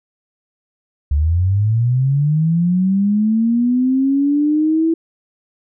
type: linear sweep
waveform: sine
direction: up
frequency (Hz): 69.3 to 330.2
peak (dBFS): -12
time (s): 1.11-4.94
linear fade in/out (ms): 5
effects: none